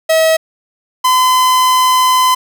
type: tone pair in turn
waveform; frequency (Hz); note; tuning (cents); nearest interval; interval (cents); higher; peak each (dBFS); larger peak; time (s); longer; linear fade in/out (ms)
45% pulse; 642 / 1019.1; E5 / C6; -46 / -46; minor sixth; 800; second; -8; neither; 0.09-0.37 / 1.04-2.35; second; 10
effects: none